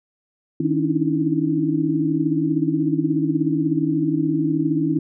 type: tone cluster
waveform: sine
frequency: 156.3 / 276 / 295.2 / 311.5 / 328.2 Hz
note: D#3 / C#4 / D4 / D#4 / E4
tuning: +8 / -7 / +9 / +2 / -8 cents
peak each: -24 dBFS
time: 0.6-4.99 s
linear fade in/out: 5 ms
effects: none